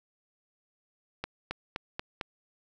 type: accelerating click train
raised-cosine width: 0.3 ms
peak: -17 dBFS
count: 5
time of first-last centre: 1.24-2.212 s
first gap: 270 ms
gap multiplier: 0.93
effects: none